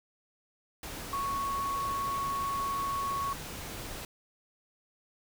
sine tone in noise, 1108.7 Hz, C#6, in tune, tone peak -30 dBFS, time 1.13-3.33 s, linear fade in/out 2 ms, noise pink, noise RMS -41 dBFS, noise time 0.83-4.05 s, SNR +8 dB, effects none

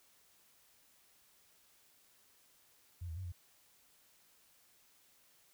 sine tone with pitch steps, 87.8 / 80.8 / 93.6 / 87.7 Hz, F2 / E2 / F#2 / F2, +10 / -34 / +20 / +8 cents, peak -40 dBFS, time 3.01-3.322 s, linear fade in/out 10 ms, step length 78 ms, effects white hiss -68 dBFS RMS until 5.53 s

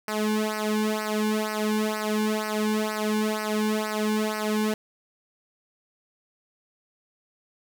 sawtooth tone with flanger, 214.3 Hz, A3, 45 cents flat, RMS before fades -26 dBFS, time 0.08-4.74 s, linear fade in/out 2 ms, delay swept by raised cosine 0.28 to 1.58 ms, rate 2.1 Hz, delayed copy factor -1, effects none

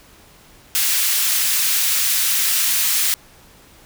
white high-pass noise, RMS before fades -18 dBFS, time 0.75-3.14 s, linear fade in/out 0 ms, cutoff 1800 Hz, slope 12 dB/octave, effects pink hiss -48 dBFS RMS until 3.85 s

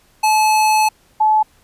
square / sine tone pair in turn, 862 / 862 Hz, A5 / A5, -36 / -36 cents, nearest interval unison, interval 0 cents, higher neither, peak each -12 / -10 dBFS, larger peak second, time 0.23-0.89 / 1.2-1.43 s, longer first, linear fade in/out 10 ms, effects pink hiss -54 dBFS RMS until 1.63 s + resampled to 32000 Hz

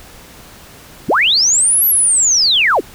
sine linear two-way sweep, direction up then down, 58 to 11920 to 206.1 Hz, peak -9 dBFS, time 1.08-2.81 s, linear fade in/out 20 ms, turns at 1.86 s, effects pink hiss -39 dBFS RMS until 2.94 s

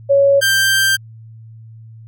sine / sawtooth tone pair in turn, 557 / 1575.4 Hz, C#5 / G6, +8 / +8 cents, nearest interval octave + tritone, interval 1800 cents, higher second, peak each -8 dBFS, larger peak neither, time 0.09-0.41 / 0.41-0.97 s, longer second, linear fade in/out 20 ms, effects added 112 Hz sine -35 dBFS peak until 2.07 s

